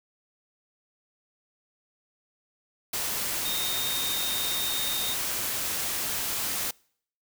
sine tone in noise, 3692 Hz, A#7, 17 cents flat, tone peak -30 dBFS, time 3.45-5.14 s, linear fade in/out 5 ms, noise white, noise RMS -30 dBFS, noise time 2.93-6.71 s, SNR -3 dB, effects noise-tail reverb RT60 0.6 s tail -26 dB re dry

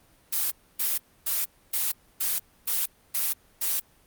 blue noise bursts, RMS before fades -26 dBFS, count 8, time 0.32-3.8 s, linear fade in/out 10 ms, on 190 ms, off 280 ms, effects pink hiss -60 dBFS RMS until 4.06 s + Opus 32 kbps

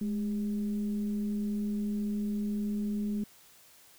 sine tone with frequency modulation, 209.1 Hz, G#3, 12 cents sharp, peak -29 dBFS, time 0.01-3.24 s, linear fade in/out 5 ms, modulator 192 Hz, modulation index 0.32, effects white hiss -58 dBFS RMS until 3.98 s

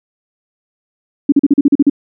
sine tone bursts, 283.5 Hz, C#4, 39 cents sharp, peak -4 dBFS, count 9, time 1.29-1.898 s, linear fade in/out 5 ms, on 32 ms, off 40 ms, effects none

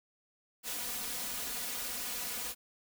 white noise with comb filter, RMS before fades -38 dBFS, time 0.63-2.55 s, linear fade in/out 50 ms, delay 4.1 ms, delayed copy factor +0.9, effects none

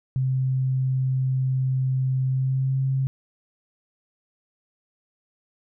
sine tone with pitch glide, 130.81 to 133.48 Hz, C3 to C3, 0 to +35 cents, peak -20 dBFS, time 0.16-3.07 s, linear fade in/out 0 ms, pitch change +35 cents, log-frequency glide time 2.27-2.8 s, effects none

